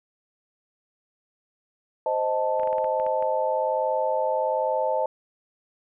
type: chord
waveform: sine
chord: A diminished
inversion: first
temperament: equal with one note detuned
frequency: 521.1 / 622.3 / 880 Hz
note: C5 / Eb5 / A5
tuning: -7 / 0 / 0 cents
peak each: -26 dBFS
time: 2.06-5.06 s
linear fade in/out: 2 ms
type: clicks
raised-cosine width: 0.5 ms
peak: -26 dBFS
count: 9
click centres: 2.597 / 2.633 / 2.674 / 2.729 / 2.783 / 2.844 / 2.999 / 3.065 / 3.225 s
effects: none